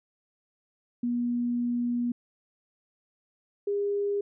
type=tone pair in turn; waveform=sine; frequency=241 / 405.3 Hz; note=B3 / G#4; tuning=-42 / -42 cents; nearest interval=major sixth; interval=900 cents; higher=second; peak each=-25 dBFS; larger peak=neither; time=1.03-2.12 / 3.67-4.21 s; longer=first; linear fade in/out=5 ms; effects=none